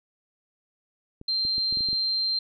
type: clicks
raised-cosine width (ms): 3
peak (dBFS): -28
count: 8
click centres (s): 1.214 / 1.451 / 1.581 / 1.726 / 1.772 / 1.807 / 1.887 / 1.93
type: tone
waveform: sine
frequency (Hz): 4154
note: C8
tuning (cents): -13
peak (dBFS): -23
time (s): 1.28-2.39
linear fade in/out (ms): 5
effects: none